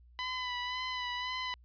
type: tone with vibrato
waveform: 15% pulse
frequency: 1000 Hz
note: B5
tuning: 21 cents sharp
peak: -28 dBFS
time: 0.19-1.54 s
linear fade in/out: 0 ms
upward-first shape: sine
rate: 1.9 Hz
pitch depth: 31 cents each way
effects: added 60 Hz sine -56 dBFS peak until 1.64 s + resampled to 11025 Hz